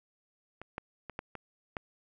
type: clicks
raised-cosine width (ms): 0.5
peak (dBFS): -28 / -21 / -26 / -21 / -26 / -20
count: 6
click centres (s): 0.616 / 0.781 / 1.097 / 1.191 / 1.353 / 1.768
effects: none